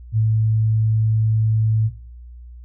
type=tone; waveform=sine; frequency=110 Hz; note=A2; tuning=in tune; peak=-14 dBFS; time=0.12-1.91 s; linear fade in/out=50 ms; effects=noise-tail reverb RT60 0.5 s tail -19 dB re dry + added 60 Hz sine -36 dBFS peak until 2.64 s